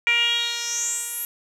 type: tone with band-pass filter sweep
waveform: 10% pulse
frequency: 471.7 Hz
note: A#4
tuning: 20 cents sharp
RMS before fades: -24 dBFS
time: 0.07-1.25 s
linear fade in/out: 0 ms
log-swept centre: 2300 to 12000 Hz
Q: 5.7
effects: none